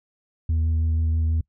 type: tone with vibrato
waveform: sine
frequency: 80.4 Hz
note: E2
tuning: 43 cents flat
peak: -16 dBFS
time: 0.49-1.41 s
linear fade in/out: 5 ms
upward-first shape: sine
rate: 6.2 Hz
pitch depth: 12 cents each way
effects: noise-tail reverb RT60 0.1 s tail -25 dB re dry + tanh soft clip ceiling -18 dBFS